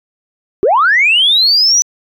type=linear sweep; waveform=sine; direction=up; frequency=349.2 to 6000 Hz; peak=-6 dBFS; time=0.63-1.82 s; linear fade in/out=0 ms; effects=tanh soft clip ceiling -2 dBFS